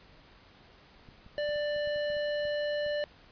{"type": "clicks", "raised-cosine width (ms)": 5, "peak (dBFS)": -39, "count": 11, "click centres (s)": [1.088, 1.264, 1.491, 1.56, 1.763, 1.874, 1.961, 2.102, 2.167, 2.453, 2.864]}
{"type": "tone", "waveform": "square", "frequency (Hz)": 590, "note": "D5", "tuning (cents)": 8, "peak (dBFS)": -30, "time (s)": [1.38, 3.04], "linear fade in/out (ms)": 0}
{"effects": ["pink hiss -57 dBFS RMS until 3.31 s", "resampled to 11025 Hz"]}